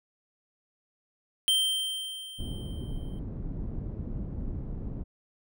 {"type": "tone with exponential decay", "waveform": "square", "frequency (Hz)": 3136, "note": "G7", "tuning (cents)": 0, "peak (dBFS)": -21, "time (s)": [1.48, 3.19], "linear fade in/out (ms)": 0, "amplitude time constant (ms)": 370}
{"type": "low-pass noise", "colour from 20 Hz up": "pink", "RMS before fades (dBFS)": -35, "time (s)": [2.38, 5.04], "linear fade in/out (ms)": 20, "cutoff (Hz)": 240, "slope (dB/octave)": 12}
{"effects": []}